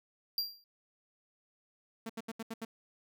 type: tone with exponential decay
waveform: square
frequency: 4751 Hz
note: D8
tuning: 19 cents sharp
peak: -28 dBFS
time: 0.38-0.64 s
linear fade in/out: 1 ms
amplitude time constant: 56 ms
type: tone bursts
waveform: sawtooth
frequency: 225.5 Hz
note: A3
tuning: 43 cents sharp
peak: -34 dBFS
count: 6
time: 2.06-2.65 s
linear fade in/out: 5 ms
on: 35 ms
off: 76 ms
effects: none